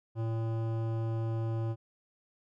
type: tone with hard clipping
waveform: sine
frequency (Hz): 113.1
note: A2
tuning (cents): +48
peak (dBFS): -32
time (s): 0.15-1.76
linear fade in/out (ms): 50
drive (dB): 15
effects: none